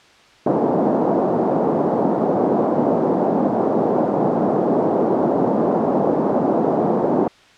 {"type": "band-pass noise", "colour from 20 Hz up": "pink", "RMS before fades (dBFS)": -18, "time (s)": [0.46, 7.28], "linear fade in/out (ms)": 5, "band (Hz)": [200, 800], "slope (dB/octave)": 24, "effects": ["white hiss -49 dBFS RMS until 7.57 s", "low-pass 4000 Hz 12 dB/octave"]}